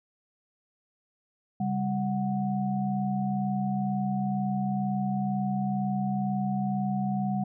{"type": "tone cluster", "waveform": "sine", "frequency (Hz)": [136.3, 198.4, 737], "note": ["C#3", "G3", "F#5"], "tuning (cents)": [-29, 21, -7], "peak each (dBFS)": [-33, -27, -33], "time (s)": [1.6, 7.44], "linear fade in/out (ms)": 5, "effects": []}